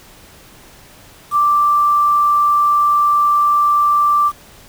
sine tone with quantisation, 1174.7 Hz, D6, in tune, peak -10 dBFS, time 1.31-4.32 s, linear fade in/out 50 ms, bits 6, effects pink hiss -43 dBFS RMS until 4.68 s

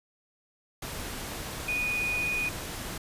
sine tone in noise, 2471 Hz, D#7, 13 cents flat, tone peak -27 dBFS, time 1.68-2.49 s, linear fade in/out 5 ms, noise pink, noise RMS -37 dBFS, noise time 0.82-2.98 s, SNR +7 dB, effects resampled to 32000 Hz

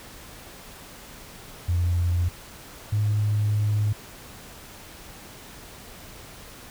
sine tone pair in turn, 87.31 / 105.07 Hz, F2 / G#2, 0 / +21 cents, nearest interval minor third, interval 321 cents, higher second, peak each -19 dBFS, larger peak neither, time 1.68-2.29 / 2.92-3.93 s, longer second, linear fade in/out 10 ms, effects tanh soft clip ceiling -15 dBFS + pink hiss -44 dBFS RMS until 6.7 s

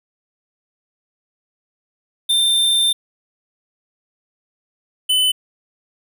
square tone pair in turn, 3588 / 3017 Hz, A7 / F#7, +33 / +33 cents, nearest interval minor third, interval 300 cents, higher first, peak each -14 dBFS, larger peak neither, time 2.29-2.93 / 5.09-5.32 s, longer first, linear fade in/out 10 ms, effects none

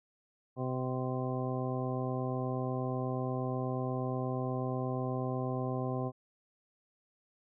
harmonic tone with a mistuned harmonic, 128.3 Hz, C3, 34 cents flat, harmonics 1 / 2 / 3 / 4 / 5 / 6 / 8, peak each -35 / -38 / -40 / -41 / -42 / -43 / -44 dBFS, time 0.56-6.12 s, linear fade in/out 50 ms, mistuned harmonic 8, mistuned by +22 cents, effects none

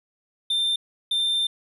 triangle tone pair in turn, 3586 / 3586 Hz, A7 / A7, +32 / +32 cents, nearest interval unison, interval 0 cents, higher neither, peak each -19 dBFS, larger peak neither, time 0.5-0.76 / 1.11-1.47 s, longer second, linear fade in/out 5 ms, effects resampled to 32000 Hz

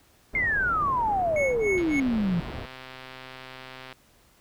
pink low-pass noise, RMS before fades -37 dBFS, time 0.33-2.66 s, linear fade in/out 10 ms, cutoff 940 Hz, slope 12 dB/octave
sine exponential sweep, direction down, 2155 to 164.81 Hz, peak -22 dBFS, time 0.35-2.4 s, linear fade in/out 2 ms
triangle tone with tremolo, 2200 Hz, C#7, 14 cents flat, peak -23 dBFS, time 1.36-2 s, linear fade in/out 2 ms, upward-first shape sine, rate 3.5 Hz, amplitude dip 100%
click train, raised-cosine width 0.3 ms, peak -25 dBFS, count 280, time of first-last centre 1.78-3.926 s, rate 130 Hz
effects pink hiss -60 dBFS RMS until 4.4 s

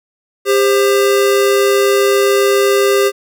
square tone pair together, 399.6 / 527 Hz, G4 / C5, +33 / +12 cents, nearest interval perfect fourth, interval 479 cents, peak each -11 / -17 dBFS, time 0.45-3.12 s, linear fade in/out 50 ms, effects none

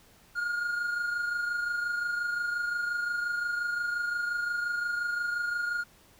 triangle tone pair together, 1421.3 / 1447 Hz, F6 / F#6, +30 / -39 cents, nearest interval unison, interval 31 cents, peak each -27 / -37 dBFS, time 0.35-5.84 s, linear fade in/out 20 ms, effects pink hiss -59 dBFS RMS until 6.19 s

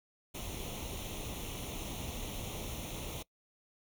pink noise with comb filter, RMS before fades -41 dBFS, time 0.34-3.23 s, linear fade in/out 10 ms, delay 0.31 ms, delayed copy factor +0.75, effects noise-tail reverb RT60 0.1 s tail -22 dB re dry

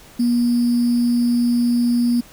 sine tone with sample-and-hold, 240 Hz, B3, 49 cents flat, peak -14 dBFS, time 0.19-2.21 s, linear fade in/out 10 ms, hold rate 4900 Hz, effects pink hiss -45 dBFS RMS until 2.32 s

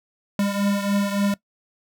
square beating tone pair, 200.3 / 203.8 Hz, G3 / G#3, +38 / -32 cents, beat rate 3.5 Hz, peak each -22 / -27 dBFS, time 0.39-1.34 s, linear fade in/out 2 ms, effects noise-tail reverb RT60 0.1 s tail -20 dB re dry

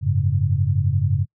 sine chord, F# suspended second, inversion none, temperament just, 92.5 / 104.06 / 138.75 Hz, F#2 / G#2 / C#3, 0 / +4 / +2 cents, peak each -21 dBFS, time 0.01-1.26 s, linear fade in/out 50 ms, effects noise-tail reverb RT60 0.1 s tail -26 dB re dry

